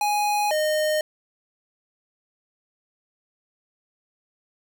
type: tone pair in turn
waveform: square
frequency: 830.6 / 614 Hz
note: G#5 / D#5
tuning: 0 / -23 cents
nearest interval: perfect fourth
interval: 523 cents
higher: first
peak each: -21 dBFS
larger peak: neither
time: 0.01-0.51 / 0.51-1.01 s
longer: neither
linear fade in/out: 2 ms
effects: none